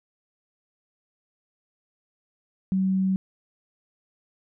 sine tone, 189.8 Hz, F#3, 44 cents sharp, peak -20 dBFS, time 2.72-3.16 s, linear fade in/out 0 ms, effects none

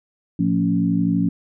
sine tone cluster, 113 / 176.3 / 227.6 / 280.4 Hz, A2 / F3 / A#3 / C#4, +47 / +17 / -41 / +20 cents, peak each -28 / -19 / -24 / -21 dBFS, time 0.39-1.29 s, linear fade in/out 5 ms, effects none

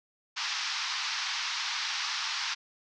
white band-pass noise, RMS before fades -33 dBFS, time 0.36-2.55 s, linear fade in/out 20 ms, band 870 to 5700 Hz, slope 48 dB/octave, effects none

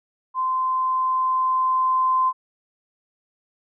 sine tone with level ramp, 1035 Hz, C6, 19 cents flat, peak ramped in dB -20 to -16 dBFS, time 0.34-2.33 s, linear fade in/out 50 ms, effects none

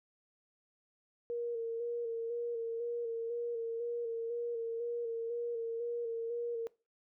sine tone with vibrato, 466.2 Hz, A#4, in tune, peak -34 dBFS, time 1.3-6.67 s, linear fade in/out 0 ms, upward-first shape square, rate 2 Hz, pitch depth 28 cents each way, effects noise-tail reverb RT60 0.3 s tail -21 dB re dry

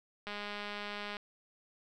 click train, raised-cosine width 0.3 ms, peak -25 dBFS, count 186, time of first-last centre 0.27-1.168 s, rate 206 Hz, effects none

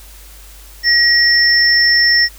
sine tone pair together, 1900 / 5374 Hz, A#6 / E8, +33 / +33 cents, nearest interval octave + tritone, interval 1800 cents, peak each -11 dBFS, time 0.83-2.29 s, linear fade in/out 50 ms, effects added 50 Hz sine -37 dBFS peak until 2.38 s + white hiss -41 dBFS RMS until 2.38 s

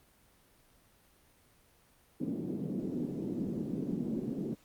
white band-pass noise, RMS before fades -36 dBFS, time 2.2-4.55 s, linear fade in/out 10 ms, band 170 to 300 Hz, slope 24 dB/octave, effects pink hiss -65 dBFS RMS until 4.64 s + Opus 32 kbps

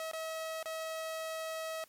sawtooth tone with dropouts, 642 Hz, E5, 46 cents flat, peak -33 dBFS, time 0-1.84 s, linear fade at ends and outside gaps 1 ms, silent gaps 0.114-0.133 / 0.628-0.657 s, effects white hiss -64 dBFS RMS until 1.88 s + MP3 64 kbps

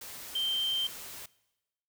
sine tone in noise, 3136 Hz, G7, in tune, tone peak -28 dBFS, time 0.35-0.87 s, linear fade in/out 5 ms, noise white, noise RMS -44 dBFS, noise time 0.01-1.26 s, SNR +13 dB, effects noise-tail reverb RT60 1.0 s tail -21 dB re dry

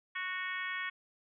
harmonic tone with a mistuned harmonic, 369.1 Hz, F#4, 4 cents flat, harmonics 3 / 4 / 5 / 6 / 7 / 8 / 9, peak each -43 / -43 / -38 / -41 / -49 / -53 / -48 dBFS, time 0.15-0.9 s, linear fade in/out 10 ms, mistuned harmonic 8, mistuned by -23 cents, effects none

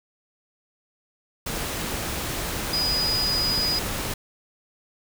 sine tone in noise, 4943 Hz, D#8, 12 cents flat, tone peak -22 dBFS, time 2.73-3.79 s, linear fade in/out 5 ms, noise pink, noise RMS -29 dBFS, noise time 1.46-4.14 s, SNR +4 dB, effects none

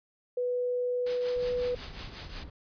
sine tone, 493.6 Hz, B4, 1 cent flat, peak -27 dBFS, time 0.37-1.75 s, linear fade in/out 5 ms
white noise with tremolo, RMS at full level -38 dBFS, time 1.06-2.44 s, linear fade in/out 5 ms, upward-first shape triangle, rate 5.5 Hz, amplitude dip 75%
brown noise, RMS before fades -44 dBFS, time 1.36-2.5 s, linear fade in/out 5 ms
effects resampled to 11025 Hz

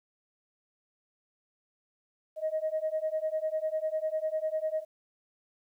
sine beating tone pair, 622.3 / 632.3 Hz, D#5 / D#5, 0 / +28 cents, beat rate 10 Hz, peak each -31 dBFS, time 2.36-4.85 s, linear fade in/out 50 ms, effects tanh soft clip ceiling -22 dBFS + 11-bit

